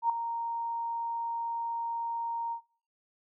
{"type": "tone with ADSR envelope", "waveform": "sine", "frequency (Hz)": 929, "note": "A#5", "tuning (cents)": -6, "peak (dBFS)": -21, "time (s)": [0.02, 2.61], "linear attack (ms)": 77, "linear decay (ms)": 3, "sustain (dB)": -10, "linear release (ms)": 89, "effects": ["noise-tail reverb RT60 0.7 s tail -25 dB re dry"]}